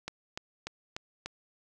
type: click train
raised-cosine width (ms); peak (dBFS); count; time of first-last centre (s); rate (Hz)
0.2; -19; 5; 0.08-1.26; 3.39
effects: none